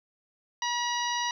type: harmonic tone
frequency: 962 Hz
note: B5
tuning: 46 cents flat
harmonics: 1 / 2 / 3 / 4 / 5 / 6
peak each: -30 / -34 / -36 / -37 / -40 / -36 dBFS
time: 0.62-1.31 s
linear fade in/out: 2 ms
effects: 10-bit